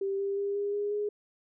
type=tone with pitch steps; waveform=sine; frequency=392 / 396.6 / 401.2 / 405.8 / 410.5 / 415.3 Hz; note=G4 / G4 / G4 / G#4 / G#4 / G#4; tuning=0 / +20 / +40 / -40 / -20 / 0 cents; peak=-28 dBFS; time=0.01-1.09 s; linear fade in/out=5 ms; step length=180 ms; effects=none